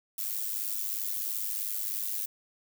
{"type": "noise with amplitude modulation", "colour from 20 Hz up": "violet", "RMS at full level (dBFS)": -30, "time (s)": [0.18, 2.26], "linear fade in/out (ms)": 5, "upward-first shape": "sine", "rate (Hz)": 103, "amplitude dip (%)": 70, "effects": []}